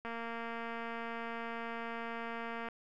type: click train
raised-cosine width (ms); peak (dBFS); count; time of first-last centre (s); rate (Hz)
0.5; -27; 610; 0.05-2.686; 231
effects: none